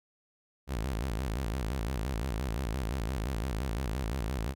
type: tone with vibrato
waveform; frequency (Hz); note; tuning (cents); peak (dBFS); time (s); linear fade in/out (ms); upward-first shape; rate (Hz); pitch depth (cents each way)
sawtooth; 60.1; B1; -46; -27; 0.67-4.55; 50; square; 5.8; 200
effects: none

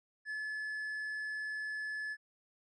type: tone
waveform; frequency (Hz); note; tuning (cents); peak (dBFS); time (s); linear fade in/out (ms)
triangle; 1721; A6; -39; -35; 0.25-2.17; 50
effects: resampled to 22050 Hz

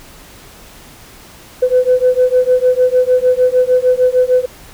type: beating tone pair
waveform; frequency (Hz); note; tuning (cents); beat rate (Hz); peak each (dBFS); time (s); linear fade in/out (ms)
sine; 501 / 507.6; B4 / B4; +25 / +47; 6.6; -11; 1.62-4.46; 10
effects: tanh soft clip ceiling -2 dBFS + pink hiss -39 dBFS RMS until 4.73 s

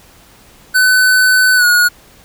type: tone with pitch glide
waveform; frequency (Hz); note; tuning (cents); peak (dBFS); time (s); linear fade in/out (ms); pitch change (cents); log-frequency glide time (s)
square; 1508 to 1448.2; F#6 to F#6; +32 to -38; -8; 0.74-1.89; 20; -70; 1.56-1.65
effects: pink hiss -44 dBFS RMS until 2.24 s

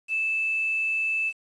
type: tone with quantisation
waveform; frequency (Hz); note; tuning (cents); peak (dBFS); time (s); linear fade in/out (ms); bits
sine; 2631; E7; -4; -23; 0.08-1.33; 50; 8
effects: resampled to 24000 Hz

